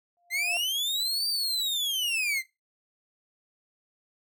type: tone with exponential growth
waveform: sine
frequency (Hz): 698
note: F5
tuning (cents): -1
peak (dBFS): -32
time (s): 0.17-0.57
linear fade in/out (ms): 0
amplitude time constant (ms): 86
type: linear two-way sweep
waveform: 40% pulse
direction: up then down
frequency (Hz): 2019 to 4699 to 2019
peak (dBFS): -25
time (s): 0.3-2.43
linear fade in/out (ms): 50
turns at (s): 1.28
effects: noise-tail reverb RT60 0.2 s tail -17 dB re dry